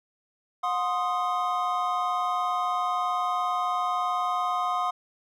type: chord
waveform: triangle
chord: C diminished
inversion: second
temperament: equal with one note detuned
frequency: 723.5 / 1046.5 / 1244.5 Hz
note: Gb5 / C6 / Eb6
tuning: -39 / 0 / 0 cents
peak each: -27 dBFS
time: 0.63-4.91 s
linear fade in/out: 10 ms
effects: none